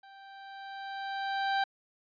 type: tone with level ramp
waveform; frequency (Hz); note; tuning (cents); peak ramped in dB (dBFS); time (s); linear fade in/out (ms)
30% pulse; 784; G5; 0; -49 to -23; 0.03-1.64; 5
effects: resampled to 11025 Hz